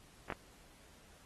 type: clicks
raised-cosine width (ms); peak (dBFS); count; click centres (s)
0.5; -23; 2; 0.302 / 0.323
effects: pink hiss -62 dBFS RMS until 1.25 s + AAC 32 kbps